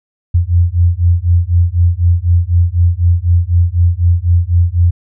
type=beating tone pair; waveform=sine; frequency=85 / 89 Hz; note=F2 / F2; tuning=-46 / +33 cents; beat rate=4 Hz; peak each=-11 dBFS; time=0.34-4.91 s; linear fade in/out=10 ms; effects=none